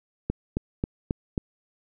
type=click train; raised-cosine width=3 ms; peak=-12 dBFS; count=5; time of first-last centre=0.3-1.378 s; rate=3.71 Hz; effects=none